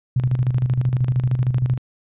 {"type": "tone with tremolo", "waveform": "sine", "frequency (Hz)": 125.9, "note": "B2", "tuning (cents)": 34, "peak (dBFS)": -14, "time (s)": [0.16, 1.78], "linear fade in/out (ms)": 5, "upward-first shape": "square", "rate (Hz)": 13, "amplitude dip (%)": 60, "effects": ["resampled to 8000 Hz"]}